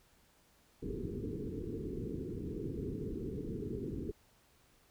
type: low-pass noise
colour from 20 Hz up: white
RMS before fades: -40 dBFS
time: 0.82-4.12 s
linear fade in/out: 10 ms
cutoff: 450 Hz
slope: 96 dB/octave
effects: pink hiss -68 dBFS RMS until 4.9 s